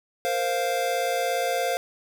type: chord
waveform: square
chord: Bb suspended second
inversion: none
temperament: equal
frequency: 466.2 / 523.3 / 698.5 Hz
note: Bb4 / C5 / F5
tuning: 0 / 0 / 0 cents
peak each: -32 / -28 / -27 dBFS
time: 0.25-1.77 s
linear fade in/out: 0 ms
effects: none